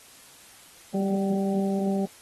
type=harmonic tone with a mistuned harmonic; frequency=196 Hz; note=G3; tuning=in tune; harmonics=1 / 2 / 3 / 4; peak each=-24 / -30 / -34 / -36 dBFS; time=0.94-2.06 s; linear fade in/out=10 ms; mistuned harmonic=4; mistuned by=-28 cents; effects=white hiss -51 dBFS RMS until 2.21 s + AAC 32 kbps